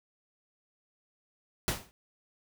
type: noise with exponential decay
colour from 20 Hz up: pink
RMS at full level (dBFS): -26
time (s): 1.68-1.91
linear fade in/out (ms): 0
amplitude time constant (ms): 48
effects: none